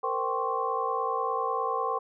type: tone cluster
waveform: sine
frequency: 457.4 / 514 / 777 / 1057 / 1127 Hz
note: A#4 / C5 / G5 / C6 / C#6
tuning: -33 / -31 / -16 / +17 / +28 cents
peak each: -33 / -35 / -33 / -30 / -34 dBFS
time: 0.03-1.99 s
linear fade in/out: 10 ms
effects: none